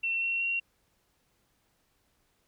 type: tone with pitch steps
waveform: sine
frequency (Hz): 2705 / 2725 / 2746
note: E7 / F7 / F7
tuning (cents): +44 / -43 / -30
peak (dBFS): -27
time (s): 0.03-0.6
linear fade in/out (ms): 10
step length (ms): 190
effects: pink hiss -72 dBFS RMS until 2.47 s